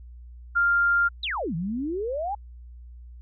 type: tone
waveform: sine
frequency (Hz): 1396.9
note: F6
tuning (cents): 0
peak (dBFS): -18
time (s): 0.55-1.09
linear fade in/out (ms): 20
type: exponential two-way sweep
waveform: sine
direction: down then up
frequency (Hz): 4100 to 155.56 to 852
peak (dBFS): -26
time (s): 1.23-2.35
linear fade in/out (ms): 5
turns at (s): 1.55
effects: added 60 Hz sine -41 dBFS peak until 3.21 s